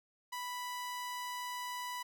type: tone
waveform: sawtooth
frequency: 987.8 Hz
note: B5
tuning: in tune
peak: -35 dBFS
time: 0.32-2.03 s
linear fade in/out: 10 ms
effects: none